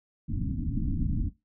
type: low-pass noise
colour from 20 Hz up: pink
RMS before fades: -29 dBFS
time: 0.28-1.3 s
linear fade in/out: 20 ms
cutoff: 300 Hz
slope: 96 dB/octave
effects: noise-tail reverb RT60 0.2 s tail -17 dB re dry